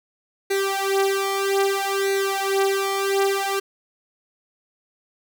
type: tone with flanger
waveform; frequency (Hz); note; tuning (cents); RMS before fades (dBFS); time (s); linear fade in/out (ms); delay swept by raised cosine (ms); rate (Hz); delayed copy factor
sawtooth; 392; G4; 0; -22; 0.5-3.6; 10; 0.48 to 3.48; 0.62; +1
effects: 9-bit